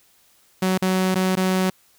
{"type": "tone with dropouts", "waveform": "sawtooth", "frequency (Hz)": 186.7, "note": "F#3", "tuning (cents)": 16, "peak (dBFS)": -14, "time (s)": [0.62, 1.7], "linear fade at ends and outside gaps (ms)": 5, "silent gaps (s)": [[0.778, 0.821], [1.146, 1.155], [1.355, 1.37]], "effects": ["white hiss -58 dBFS RMS until 1.98 s"]}